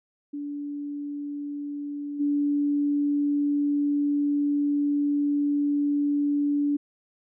sine tone with level steps, 289 Hz, D4, 28 cents flat, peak -30 / -21 dBFS, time 0.33-6.77 s, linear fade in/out 10 ms, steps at 2.19 s, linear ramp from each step 20 ms, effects none

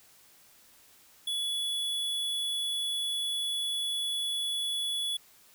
square tone, 3410 Hz, G#7, 45 cents sharp, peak -30 dBFS, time 1.27-5.17 s, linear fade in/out 5 ms, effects white hiss -59 dBFS RMS until 5.54 s

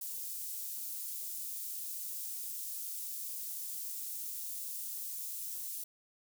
white high-pass noise, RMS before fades -41 dBFS, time 0.01-5.84 s, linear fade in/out 5 ms, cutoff 8000 Hz, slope 12 dB/octave, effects none

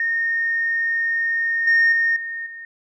sine tone with level steps, 1838 Hz, A#6, 25 cents flat, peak -18 / -11 / -15 / -26 / -33 dBFS, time 0-2.65 s, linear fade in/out 2 ms, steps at 1.67 / 1.92 / 2.16 / 2.46 s, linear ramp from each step 5 ms, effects tanh soft clip ceiling -10 dBFS

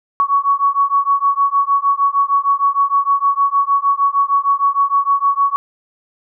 sine beating tone pair, 1116 / 1122.5 Hz, C#6 / C#6, +11 / +21 cents, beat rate 6.5 Hz, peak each -15 dBFS, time 0.2-5.56 s, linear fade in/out 0 ms, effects none

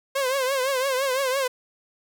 sawtooth tone with vibrato, 530 Hz, C5, 22 cents sharp, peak -18 dBFS, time 0.15-1.48 s, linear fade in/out 10 ms, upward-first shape triangle, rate 5.9 Hz, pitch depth 110 cents each way, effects none

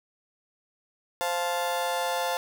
35% pulse chord, F major, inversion second, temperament just, 523.8 / 698.5 / 873.1 Hz, C5 / F5 / A5, +2 / 0 / -14 cents, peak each -29 dBFS, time 1.21-2.37 s, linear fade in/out 0 ms, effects none

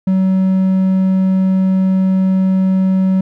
triangle tone, 188.9 Hz, F#3, 36 cents sharp, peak -8 dBFS, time 0.07-3.21 s, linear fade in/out 5 ms, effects none

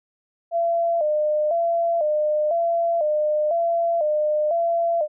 sine tone with vibrato, 640 Hz, D#5, 49 cents sharp, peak -18 dBFS, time 0.51-5.08 s, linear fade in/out 50 ms, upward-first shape square, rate 1 Hz, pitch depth 98 cents each way, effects none

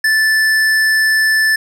sine tone with hard clipping, 1754 Hz, A6, 6 cents flat, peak -12 dBFS, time 0.04-1.56 s, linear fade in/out 5 ms, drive 12 dB, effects none

